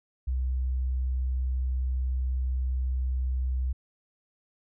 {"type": "tone", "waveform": "sine", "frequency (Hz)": 63.9, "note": "C2", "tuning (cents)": -40, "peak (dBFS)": -25, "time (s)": [0.27, 3.73], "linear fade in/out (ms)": 10, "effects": []}